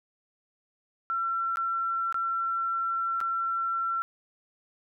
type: tone with dropouts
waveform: sine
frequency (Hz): 1353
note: E6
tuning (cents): +45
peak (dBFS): -26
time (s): 1.1-4.02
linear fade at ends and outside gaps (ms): 0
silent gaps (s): 1.558-1.571 / 2.125-2.144 / 3.204-3.212
effects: none